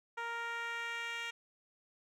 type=tone with band-pass filter sweep; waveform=10% pulse; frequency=466.2 Hz; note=A#4; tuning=in tune; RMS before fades=-40 dBFS; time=0.17-1.31 s; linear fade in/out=10 ms; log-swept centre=1100 to 2700 Hz; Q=1.2; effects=none